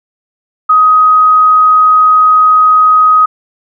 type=tone; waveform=sine; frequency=1257 Hz; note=D#6; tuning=17 cents sharp; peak=-3 dBFS; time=0.69-3.26 s; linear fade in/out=10 ms; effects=none